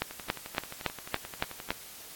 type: two click trains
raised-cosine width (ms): 0.3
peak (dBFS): -24 / -11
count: 19 / 7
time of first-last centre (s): 0.11-1.689 / 0.02-1.705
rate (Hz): 11.4 / 3.56
effects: white hiss -47 dBFS RMS until 2.15 s + AAC 64 kbps